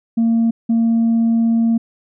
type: tone pair in turn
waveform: sine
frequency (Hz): 229.1 / 229.1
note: A#3 / A#3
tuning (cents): -30 / -30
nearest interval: unison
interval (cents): 0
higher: neither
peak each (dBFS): -10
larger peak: neither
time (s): 0.17-0.51 / 0.69-1.78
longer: second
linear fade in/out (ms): 10
effects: tanh soft clip ceiling -10 dBFS